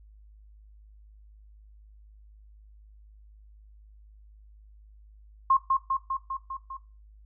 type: tone with echo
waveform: sine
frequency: 1068 Hz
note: C6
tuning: 35 cents sharp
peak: -17 dBFS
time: 5.5-5.57 s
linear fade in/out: 5 ms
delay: 200 ms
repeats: 6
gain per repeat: -3 dB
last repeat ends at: 6.77 s
effects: noise-tail reverb RT60 0.3 s tail -17 dB re dry + added 52 Hz sine -50 dBFS peak until 7.25 s